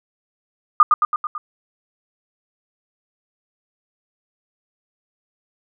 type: tone with echo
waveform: sine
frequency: 1218 Hz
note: D#6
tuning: 37 cents flat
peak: -5 dBFS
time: 0.8-0.83 s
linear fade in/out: 2 ms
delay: 110 ms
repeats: 5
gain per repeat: -4 dB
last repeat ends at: 1.38 s
effects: none